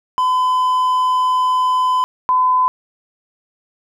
triangle / sine tone pair in turn, 1013 / 1013 Hz, B5 / B5, +44 / +44 cents, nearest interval unison, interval 0 cents, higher neither, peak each -11 dBFS, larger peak neither, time 0.18-2.04 / 2.29-2.68 s, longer first, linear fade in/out 0 ms, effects none

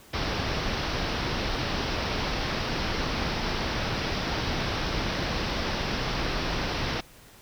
pink low-pass noise, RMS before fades -29 dBFS, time 0.13-7.01 s, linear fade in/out 10 ms, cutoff 5700 Hz, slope 96 dB/octave, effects pink hiss -52 dBFS RMS until 7.41 s

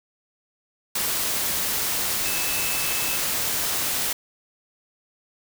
sine tone in noise, 2612 Hz, E7, 17 cents flat, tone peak -32 dBFS, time 2.25-3.17 s, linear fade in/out 5 ms, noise white, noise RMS -25 dBFS, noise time 0.95-4.13 s, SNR -10 dB, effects none

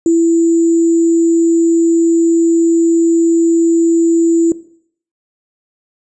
sine tone with sample-and-hold, 332.9 Hz, E4, 17 cents sharp, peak -7 dBFS, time 0.06-4.52 s, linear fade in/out 2 ms, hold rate 7350 Hz, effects noise-tail reverb RT60 0.6 s tail -18 dB re dry + resampled to 22050 Hz

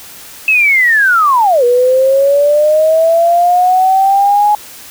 sine linear two-way sweep, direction down then up, 2637 to 480 to 840 Hz, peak -6 dBFS, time 0.48-4.55 s, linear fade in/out 2 ms, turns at 1.64 s, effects white hiss -33 dBFS RMS until 4.9 s

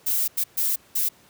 violet noise bursts at uneven times, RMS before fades -23 dBFS, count 4, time 0.06-0.28 / 0.37-0.44 / 0.57-0.76 / 0.95-1.09 s, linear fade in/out 10 ms, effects pink hiss -55 dBFS RMS until 1.29 s + high-pass 100 Hz 12 dB/octave

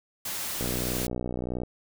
white noise, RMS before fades -33 dBFS, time 0.25-1.07 s, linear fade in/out 5 ms
click train, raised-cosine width 2 ms, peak -18 dBFS, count 64, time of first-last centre 0.61-1.634 s, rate 61.5 Hz
effects none

